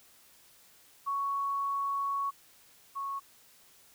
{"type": "tone pair in turn", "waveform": "sine", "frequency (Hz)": [1113, 1104], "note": ["C#6", "C#6"], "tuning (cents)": [7, -7], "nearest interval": "unison", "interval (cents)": 14, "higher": "first", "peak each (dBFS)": [-29, -33], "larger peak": "first", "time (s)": [[1.06, 2.31], [2.95, 3.2]], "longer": "first", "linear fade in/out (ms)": 20, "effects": ["white hiss -60 dBFS RMS until 3.94 s"]}